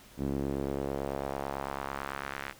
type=tone with band-pass filter sweep; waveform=sawtooth; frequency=69 Hz; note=C#2; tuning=7 cents flat; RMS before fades=-35 dBFS; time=0.17-2.54 s; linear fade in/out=50 ms; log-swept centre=260 to 1900 Hz; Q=1.5; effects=pink hiss -55 dBFS RMS until 2.59 s